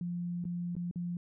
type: tone with dropouts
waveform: sine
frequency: 174.61 Hz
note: F3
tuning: in tune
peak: -33 dBFS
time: 0.01-1.17 s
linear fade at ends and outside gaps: 2 ms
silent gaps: 0.442-0.452 / 0.753-0.765 / 0.912-0.958 s
effects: none